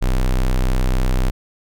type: tone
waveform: square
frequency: 31.81 Hz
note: C1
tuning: 48 cents flat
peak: -15 dBFS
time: 0.01-1.31 s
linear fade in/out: 20 ms
effects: none

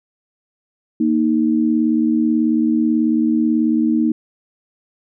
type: tone pair together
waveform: sine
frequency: 233.1 / 311.4 Hz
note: A#3 / D#4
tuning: 0 / +2 cents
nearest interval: perfect fourth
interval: 502 cents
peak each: -16 dBFS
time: 1-4.12 s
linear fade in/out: 5 ms
effects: none

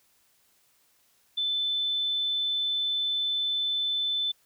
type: tone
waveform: sine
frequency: 3520 Hz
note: A7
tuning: in tune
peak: -25 dBFS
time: 1.37-4.32 s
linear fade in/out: 10 ms
effects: white hiss -66 dBFS RMS until 4.45 s

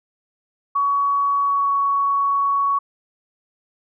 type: tone with pitch glide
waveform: sine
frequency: 1125 to 1117.9 Hz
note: C#6 to C#6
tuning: +25 to +14 cents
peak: -16 dBFS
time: 0.75-2.79 s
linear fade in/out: 10 ms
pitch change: -11 cents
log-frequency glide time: 1.44-1.72 s
effects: none

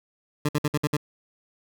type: tone bursts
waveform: 20% pulse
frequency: 148.2 Hz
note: D3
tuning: 16 cents sharp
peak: -16 dBFS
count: 6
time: 0.45-0.968 s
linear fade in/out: 5 ms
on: 38 ms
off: 58 ms
effects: none

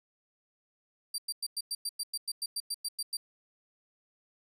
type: tone bursts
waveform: 25% pulse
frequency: 4699 Hz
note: D8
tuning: in tune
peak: -27 dBFS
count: 15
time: 1.14-3.17 s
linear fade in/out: 5 ms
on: 42 ms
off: 100 ms
effects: none

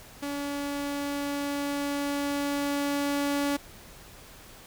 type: tone with level ramp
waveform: sawtooth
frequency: 284.7 Hz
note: C#4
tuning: 46 cents sharp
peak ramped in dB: -27 to -21 dBFS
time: 0.22-3.57 s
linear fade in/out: 10 ms
effects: pink hiss -49 dBFS RMS until 4.66 s

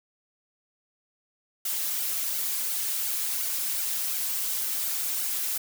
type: noise with flanger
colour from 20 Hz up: blue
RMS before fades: -29 dBFS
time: 1.65-5.58 s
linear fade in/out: 5 ms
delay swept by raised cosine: 1.3 to 5.5 ms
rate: 2.8 Hz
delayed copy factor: +0.8
effects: none

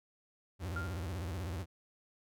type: tone with vibrato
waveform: 40% pulse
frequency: 87.31 Hz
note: F2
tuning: in tune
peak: -36 dBFS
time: 0.59-1.66 s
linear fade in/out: 50 ms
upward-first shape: sine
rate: 16 Hz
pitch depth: 220 cents each way
type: tone with exponential decay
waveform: sine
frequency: 1396.9 Hz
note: F6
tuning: in tune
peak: -35 dBFS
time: 0.76-1.09 s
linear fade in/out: 5 ms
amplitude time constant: 71 ms
effects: none

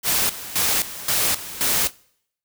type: noise with tremolo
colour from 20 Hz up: white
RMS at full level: -20 dBFS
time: 0.03-1.92 s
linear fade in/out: 50 ms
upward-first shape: square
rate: 1.9 Hz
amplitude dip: 80%
effects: noise-tail reverb RT60 0.7 s tail -25 dB re dry

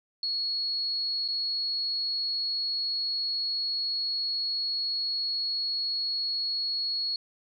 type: tone with dropouts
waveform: sine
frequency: 4341 Hz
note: C#8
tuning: 37 cents flat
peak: -27 dBFS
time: 0.23-7.16 s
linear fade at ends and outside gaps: 2 ms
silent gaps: 1.279-1.285 s
effects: none

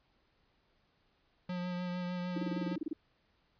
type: tone with vibrato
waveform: square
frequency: 179 Hz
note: F3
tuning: 43 cents sharp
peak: -36 dBFS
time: 1.49-2.76 s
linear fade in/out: 5 ms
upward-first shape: triangle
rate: 6.6 Hz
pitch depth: 22 cents each way
type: tone bursts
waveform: sine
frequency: 311.1 Hz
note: D#4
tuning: in tune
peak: -32 dBFS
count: 12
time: 2.36-2.932 s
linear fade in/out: 5 ms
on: 22 ms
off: 28 ms
effects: pink hiss -73 dBFS RMS until 3.59 s + resampled to 11025 Hz

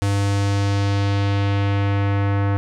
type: tone with low-pass filter sweep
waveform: square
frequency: 100 Hz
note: G2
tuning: 35 cents sharp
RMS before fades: -19 dBFS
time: 0.02-2.57 s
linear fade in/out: 0 ms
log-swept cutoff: 9200 to 1600 Hz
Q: 1.2
effects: none

